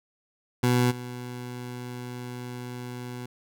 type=tone with level steps; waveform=20% pulse; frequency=123.47 Hz; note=B2; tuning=in tune; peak=-15 / -30 dBFS; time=0.63-3.26 s; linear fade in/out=5 ms; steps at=0.9 s; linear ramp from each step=20 ms; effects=none